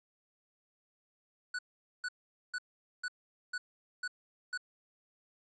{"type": "tone bursts", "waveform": "square", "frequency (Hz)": 1480, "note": "F#6", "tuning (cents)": 0, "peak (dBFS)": -35, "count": 7, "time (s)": [1.54, 4.576], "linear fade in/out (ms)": 5, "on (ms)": 48, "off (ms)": 450, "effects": ["resampled to 16000 Hz", "12-bit"]}